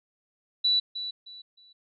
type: tone with echo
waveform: sine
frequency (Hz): 3951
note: B7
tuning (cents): 0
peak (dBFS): -20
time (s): 0.64-0.8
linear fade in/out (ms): 10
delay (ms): 310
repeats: 3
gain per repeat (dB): -11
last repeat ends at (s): 1.73
effects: none